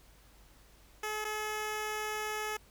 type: tone with dropouts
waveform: 10% pulse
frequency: 427.5 Hz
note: A4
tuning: 50 cents flat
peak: -26 dBFS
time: 1.03-2.57 s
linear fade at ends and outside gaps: 5 ms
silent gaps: 1.245-1.249 s
effects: added 50 Hz sine -60 dBFS peak until 2.7 s + pink hiss -62 dBFS RMS until 2.7 s